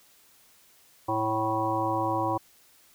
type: harmonic tone with a mistuned harmonic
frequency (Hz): 110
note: A2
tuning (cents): 0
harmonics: 1 / 3 / 5 / 7 / 9 / 10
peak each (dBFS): -35 / -31 / -33 / -31 / -29 / -35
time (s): 1.08-2.38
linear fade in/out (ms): 10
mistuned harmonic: 9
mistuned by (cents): -25
effects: white hiss -59 dBFS RMS until 2.94 s